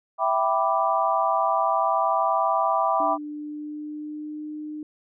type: chord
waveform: sine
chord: E minor seventh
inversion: none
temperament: equal with one note detuned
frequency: 659.3 / 779.9 / 987.8 / 1174.7 Hz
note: E5 / G5 / B5 / D6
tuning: 0 / -9 / 0 / 0 cents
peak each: -25 dBFS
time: 0.18-3.18 s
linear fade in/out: 50 ms
type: tone with pitch glide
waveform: sine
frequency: 297.1 to 303.3 Hz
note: D4 to D#4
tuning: +20 to -44 cents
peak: -31 dBFS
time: 3-4.83 s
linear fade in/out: 2 ms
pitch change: +36 cents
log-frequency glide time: 3.17-4.48 s
effects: none